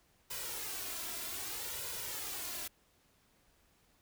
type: noise with flanger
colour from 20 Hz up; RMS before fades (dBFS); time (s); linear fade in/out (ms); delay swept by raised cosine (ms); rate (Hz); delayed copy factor
white; -41; 0.3-2.68; 10; 2 to 3; 0.63; +0.6
effects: pink hiss -70 dBFS RMS until 4.01 s

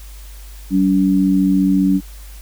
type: tone pair together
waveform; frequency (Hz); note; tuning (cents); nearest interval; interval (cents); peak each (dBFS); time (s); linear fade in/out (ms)
sine; 190.1 / 284.8; F#3 / C#4; +47 / +47; perfect fifth; 700; -14; 0.7-2.01; 50
effects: added 50 Hz sine -33 dBFS peak until 2.41 s + white hiss -44 dBFS RMS until 2.41 s

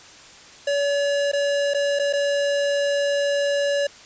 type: tone with dropouts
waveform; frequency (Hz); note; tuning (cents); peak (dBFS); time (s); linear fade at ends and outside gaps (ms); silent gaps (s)
square; 569; C#5; +45; -20; 0.67-3.87; 5; 1.317-1.332 / 1.737-1.745 / 1.99-1.995 / 2.128-2.134
effects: white hiss -45 dBFS RMS until 4.05 s + resampled to 16000 Hz

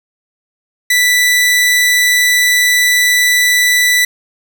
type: tone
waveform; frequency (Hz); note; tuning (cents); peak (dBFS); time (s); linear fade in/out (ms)
sawtooth; 1975.5; B6; 0; -5; 0.9-4.05; 5
effects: none

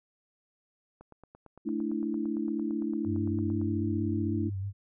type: click train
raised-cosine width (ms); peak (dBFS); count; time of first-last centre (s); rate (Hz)
1; -36; 24; 1.01-3.615; 8.83
type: chord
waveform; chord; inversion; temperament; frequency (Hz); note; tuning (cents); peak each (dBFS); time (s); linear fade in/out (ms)
sine; A suspended fourth; none; equal; 220 / 293.7 / 329.6; A3 / D4 / E4; 0 / 0 / 0; -33; 1.65-4.5; 20
type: tone with vibrato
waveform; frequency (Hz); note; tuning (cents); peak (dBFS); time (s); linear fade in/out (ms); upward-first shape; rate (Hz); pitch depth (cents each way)
sine; 97.8; G2; -4; -31; 3.04-4.73; 50; square; 6.3; 35
effects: none

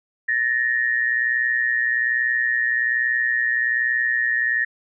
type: tone pair together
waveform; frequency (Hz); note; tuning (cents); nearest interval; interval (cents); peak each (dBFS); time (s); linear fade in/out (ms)
sine; 1743.5 / 1864.7; A6 / A#6; -16 / 0; minor second; 116; -22 / -20; 0.28-4.65; 10
effects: none

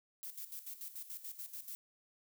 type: noise with tremolo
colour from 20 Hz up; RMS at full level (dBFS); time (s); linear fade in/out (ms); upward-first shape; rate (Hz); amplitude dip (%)
violet; -45; 0.23-1.75; 0; square; 6.9; 70
effects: none

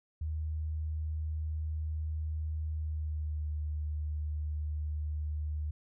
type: tone with pitch glide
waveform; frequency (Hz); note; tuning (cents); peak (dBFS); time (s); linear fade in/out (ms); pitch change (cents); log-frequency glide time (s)
sine; 77.78 to 75.7; D#2 to D#2; 0 to -47; -32; 0.21-5.71; 5; -47; 2.74-3.49
effects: none

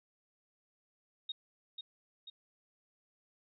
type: tone with echo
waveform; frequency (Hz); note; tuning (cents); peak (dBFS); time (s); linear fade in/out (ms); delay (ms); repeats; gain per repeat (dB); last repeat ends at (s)
sine; 3729; A#7; 0; -36; 1.29-1.32; 5; 490; 2; -5; 2.3
effects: none

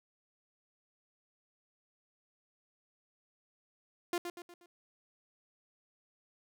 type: tone with echo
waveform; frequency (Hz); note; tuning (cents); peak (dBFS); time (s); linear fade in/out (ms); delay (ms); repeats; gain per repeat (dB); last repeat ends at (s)
sawtooth; 349.2; F4; 0; -27; 4.13-4.18; 2; 120; 4; -7; 4.66
effects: none

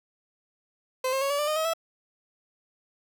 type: tone with pitch steps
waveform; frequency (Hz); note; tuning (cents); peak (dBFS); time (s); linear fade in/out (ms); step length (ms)
30% pulse; 516 / 534.2 / 553 / 572.5 / 592.7 / 613.6 / 635.3 / 657.7; C5 / C5 / C#5 / D5 / D5 / D#5 / D#5 / E5; -24 / +36 / -4 / -44 / +16 / -24 / +36 / -4; -22; 1.04-1.736; 5; 87
effects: none

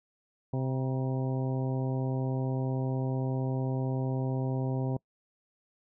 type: harmonic tone with a mistuned harmonic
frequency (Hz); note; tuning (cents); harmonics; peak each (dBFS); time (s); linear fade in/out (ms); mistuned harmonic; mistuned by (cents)
130.81; C3; 0; 1 / 2 / 3 / 4 / 5 / 6 / 7; -29 / -35 / -39 / -41 / -43 / -45 / -46; 0.53-4.97; 5; 7; +58
effects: noise-tail reverb RT60 0.1 s tail -25 dB re dry

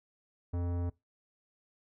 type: tone with tanh clipping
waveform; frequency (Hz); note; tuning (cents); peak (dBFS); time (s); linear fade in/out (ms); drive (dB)
sine; 87.31; F2; 0; -33; 0.53-0.9; 10; 18
effects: noise-tail reverb RT60 0.2 s tail -21 dB re dry

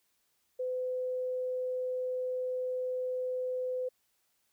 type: tone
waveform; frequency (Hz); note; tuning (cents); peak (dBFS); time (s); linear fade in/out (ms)
sine; 507; B4; +45; -31; 0.59-3.89; 10
effects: white hiss -75 dBFS RMS until 4.52 s

